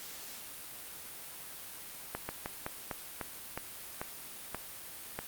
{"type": "slowing click train", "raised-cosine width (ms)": 0.5, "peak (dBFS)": -20, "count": 10, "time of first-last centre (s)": [2.15, 5.19], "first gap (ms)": 140, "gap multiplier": 1.21, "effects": ["white hiss -46 dBFS RMS until 5.27 s", "Opus 48 kbps"]}